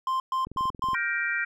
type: tone bursts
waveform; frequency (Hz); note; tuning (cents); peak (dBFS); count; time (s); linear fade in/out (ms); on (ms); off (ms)
triangle; 1046.5; C6; 0; -22; 4; 0.07-0.95; 2; 130; 120
type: click train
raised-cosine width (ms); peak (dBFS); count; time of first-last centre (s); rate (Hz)
3; -28; 11; 0.47-0.933; 21.6
type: chord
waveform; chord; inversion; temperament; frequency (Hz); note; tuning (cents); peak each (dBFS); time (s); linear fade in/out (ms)
sine; G minor seventh; third; just; 1411.2 / 1568 / 1881.6 / 2352; F6 / G6 / Bb6 / D7; +18 / 0 / +16 / +2; -31 / -30 / -30 / -32; 0.94-1.45; 10
effects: none